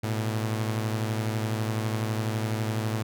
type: beating tone pair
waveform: sawtooth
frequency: 108.8 / 120.8 Hz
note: A2 / B2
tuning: -19 / -38 cents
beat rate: 12 Hz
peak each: -23 / -30 dBFS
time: 0.03-3.03 s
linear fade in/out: 10 ms
effects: none